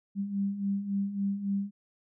sine beating tone pair, 196 / 199.6 Hz, G3 / G3, 0 / +32 cents, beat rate 3.6 Hz, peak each -35 / -29 dBFS, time 0.15-1.71 s, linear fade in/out 50 ms, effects none

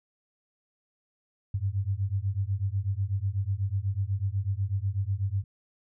sine beating tone pair, 94.4 / 102.5 Hz, F#2 / G#2, +35 / -22 cents, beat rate 8.1 Hz, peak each -29 dBFS, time 1.54-5.44 s, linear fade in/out 5 ms, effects none

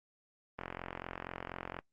click train, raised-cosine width 0.5 ms, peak -24 dBFS, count 54, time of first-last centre 0.59-1.789 s, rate 44.2 Hz, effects noise-tail reverb RT60 0.1 s tail -22 dB re dry + Opus 32 kbps

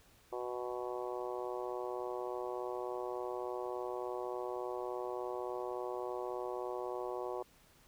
harmonic tone, 123.47 Hz, B2, in tune, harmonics 3 / 4 / 5 / 6 / 7 / 8 / 9, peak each -41 / -43 / -45 / -47 / -48 / -49 / -50 dBFS, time 0.32-7.43 s, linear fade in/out 10 ms, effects pink hiss -65 dBFS RMS until 7.87 s

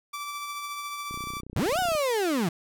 sawtooth tone with tremolo, 1163 Hz, D6, 17 cents flat, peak -28 dBFS, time 0.13-1.41 s, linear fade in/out 10 ms, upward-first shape triangle, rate 14 Hz, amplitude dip 35%
click train, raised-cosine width 3 ms, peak -28 dBFS, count 27, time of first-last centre 1.11-1.951 s, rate 30.9 Hz
35% pulse linear two-way sweep, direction up then down, 63.2 to 760 to 154.1 Hz, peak -22 dBFS, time 1.56-2.49 s, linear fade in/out 5 ms, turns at 1.79 s
effects none

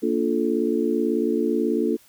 sine chord, Bb major seventh, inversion none, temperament just, 233.1 / 291.4 / 349.6 / 437 Hz, Bb3 / D4 / F4 / A4, 0 / -13 / +2 / -12 cents, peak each -25 dBFS, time 0.02-1.97 s, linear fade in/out 20 ms, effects white hiss -55 dBFS RMS until 2.08 s

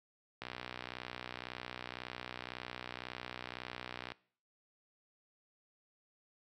click train, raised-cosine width 0.3 ms, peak -25 dBFS, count 230, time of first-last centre 0.42-4.12 s, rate 61.9 Hz, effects noise-tail reverb RT60 0.5 s tail -22 dB re dry + high-pass 80 Hz 12 dB/octave

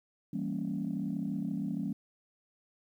sine chord, E diminished seventh, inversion none, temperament equal with one note detuned, 164.81 / 196 / 230.7 / 277.2 Hz, E3 / G3 / Bb3 / Db4, 0 / 0 / -18 / 0 cents, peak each -38 / -35 / -37 / -37 dBFS, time 0.33-1.93 s, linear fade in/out 5 ms, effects tanh soft clip ceiling -24 dBFS + 11-bit

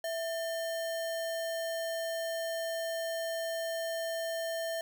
sine tone with sample-and-hold, 659.3 Hz, E5, in tune, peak -32 dBFS, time 0.04-4.81 s, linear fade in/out 2 ms, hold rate 2450 Hz, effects none

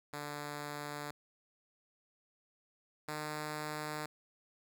5% pulse tone pair in turn, 146.83 / 151.74 Hz, D3 / D#3, 0 / -43 cents, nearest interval minor second, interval 57 cents, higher second, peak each -29 / -27 dBFS, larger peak second, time 0.13-1.11 / 3.08-4.06 s, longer neither, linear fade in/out 5 ms, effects none

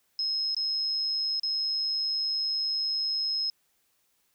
sine tone with dropouts, 5150 Hz, E8, 41 cents flat, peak -26 dBFS, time 0.19-3.5 s, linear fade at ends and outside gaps 1 ms, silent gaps 0.547-0.566 / 1.397-1.433 s, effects white hiss -71 dBFS RMS until 4.34 s

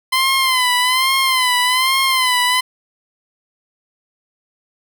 15% pulse tone with vibrato, 1028 Hz, C6, 31 cents flat, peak -7 dBFS, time 0.12-2.61 s, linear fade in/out 10 ms, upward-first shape sine, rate 1.2 Hz, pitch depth 72 cents each way, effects none

